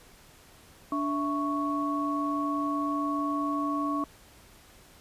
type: tone cluster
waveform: sine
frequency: 291.2 / 660 / 1110 Hz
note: D4 / E5 / C#6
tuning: -15 / +2 / +2 cents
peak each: -29 / -38 / -30 dBFS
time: 0.92-4.04 s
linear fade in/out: 2 ms
effects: pink hiss -55 dBFS RMS until 5 s + resampled to 32000 Hz